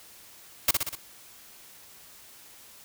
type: noise with echo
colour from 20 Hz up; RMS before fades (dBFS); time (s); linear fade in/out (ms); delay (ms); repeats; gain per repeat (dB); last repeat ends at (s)
white; -20; 0.68-0.71; 5; 61; 4; -4; 0.954
effects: white hiss -51 dBFS RMS until 2.84 s